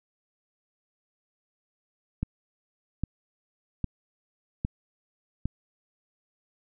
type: click train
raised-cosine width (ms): 5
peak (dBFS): -15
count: 5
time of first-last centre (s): 2.23-5.456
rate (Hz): 1.24
effects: none